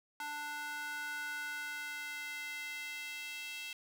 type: tone with high-pass filter sweep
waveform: square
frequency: 294.9 Hz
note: D4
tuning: 7 cents sharp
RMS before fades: -42 dBFS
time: 0.2-3.73 s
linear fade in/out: 2 ms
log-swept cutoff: 1100 to 2700 Hz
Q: 3.2
effects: none